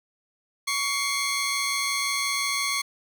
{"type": "tone pair together", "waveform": "15% pulse", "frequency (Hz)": [1121.4, 2117], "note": ["C#6", "C7"], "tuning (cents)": [20, 20], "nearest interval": "major seventh", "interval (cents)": 1100, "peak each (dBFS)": -21, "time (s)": [0.67, 2.82], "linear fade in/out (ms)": 10, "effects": []}